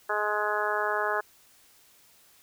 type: harmonic tone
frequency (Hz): 210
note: G#3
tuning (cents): +19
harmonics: 2 / 3 / 4 / 5 / 6 / 7 / 8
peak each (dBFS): -33 / -33 / -33 / -33 / -33 / -33 / -33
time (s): 0.09-1.21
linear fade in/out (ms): 10
effects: white hiss -59 dBFS RMS until 2.42 s